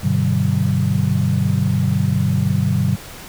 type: tone cluster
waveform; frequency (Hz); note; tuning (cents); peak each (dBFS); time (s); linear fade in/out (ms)
sine; 100.3 / 126.1 / 149.9 / 189.9; G2 / B2 / D3 / F#3; +40 / +36 / +36 / +45; -20; 0.03-2.96; 10
effects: pink hiss -36 dBFS RMS until 3.28 s